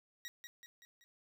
20% pulse tone with echo, 1903 Hz, A#6, 35 cents sharp, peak -38 dBFS, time 0.25-0.28 s, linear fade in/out 0 ms, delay 190 ms, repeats 4, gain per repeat -5 dB, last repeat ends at 1.04 s, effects 13-bit

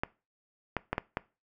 clicks, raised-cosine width 0.5 ms, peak -14 dBFS, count 5, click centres 0.035 / 0.767 / 0.93 / 0.981 / 1.171 s, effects noise-tail reverb RT60 0.3 s tail -21 dB re dry

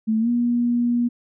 sine tone with pitch glide, 219.9 to 239.8 Hz, A3 to A#3, -1 to +49 cents, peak -17 dBFS, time 0.07-1.09 s, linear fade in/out 20 ms, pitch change +150 cents, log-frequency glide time 0.19-0.29 s, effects none

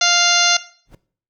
harmonic tone, 698.5 Hz, F5, in tune, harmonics 1 / 2 / 3 / 4 / 5 / 6 / 7 / 8 / 9, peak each -22 / -20 / -23 / -21 / -21 / -19 / -24 / -23 / -20 dBFS, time 0.01-0.57 s, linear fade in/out 5 ms
brown noise with exponential growth, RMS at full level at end -33 dBFS, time 0.85-0.95 s, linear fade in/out 5 ms, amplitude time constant 20 ms
effects noise-tail reverb RT60 0.5 s tail -17 dB re dry

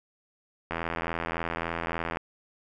click train, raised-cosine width 0.5 ms, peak -15 dBFS, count 123, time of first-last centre 0.71-2.171 s, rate 83.5 Hz, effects none

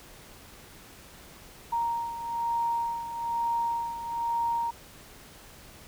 sine beating tone pair, 932.3 / 933.4 Hz, A#5 / A#5, 0 / +2 cents, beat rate 1.1 Hz, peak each -28 / -34 dBFS, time 1.72-4.71 s, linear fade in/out 10 ms, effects pink hiss -50 dBFS RMS until 5.87 s

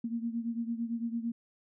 sine beating tone pair, 230 / 238.9 Hz, A#3 / A#3, -23 / +43 cents, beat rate 8.9 Hz, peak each -33 / -37 dBFS, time 0.04-1.32 s, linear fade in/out 5 ms, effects none

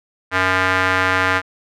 square tone with band-pass filter, 93.2 Hz, F#2, 13 cents sharp, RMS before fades -17 dBFS, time 0.31-1.42 s, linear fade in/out 50 ms, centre 1600 Hz, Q 2, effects none

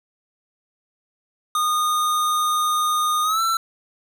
square tone with pitch glide, 1228 to 1339.1 Hz, D#6 to E6, -23 to +27 cents, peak -19 dBFS, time 1.55-3.57 s, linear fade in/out 2 ms, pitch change +150 cents, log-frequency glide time 3.23-3.41 s, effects none

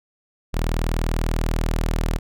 sawtooth tone, 40.15 Hz, E1, 45 cents flat, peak -16 dBFS, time 0.53-2.19 s, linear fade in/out 20 ms, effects none

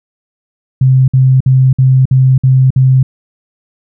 sine tone bursts, 130.81 Hz, C3, in tune, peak -4 dBFS, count 7, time 0.81-3.03 s, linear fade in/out 5 ms, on 270 ms, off 55 ms, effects none

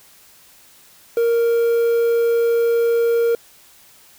triangle tone with quantisation, 466.2 Hz, A#4, in tune, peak -12 dBFS, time 1.17-3.35 s, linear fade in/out 2 ms, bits 6, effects white hiss -49 dBFS RMS until 4.18 s

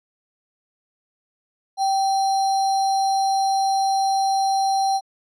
sine tone with sample-and-hold, 777 Hz, G5, 16 cents flat, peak -17 dBFS, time 1.77-5.01 s, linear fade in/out 50 ms, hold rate 4900 Hz, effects low-pass 8000 Hz 12 dB/octave

